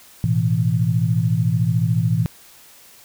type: chord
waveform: sine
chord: A suspended second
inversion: none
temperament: just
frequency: 110 / 123.75 / 165 Hz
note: A2 / B2 / E3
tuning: 0 / +4 / +2 cents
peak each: -20 dBFS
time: 0.24-2.26 s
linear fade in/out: 0 ms
effects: white hiss -47 dBFS RMS until 3.04 s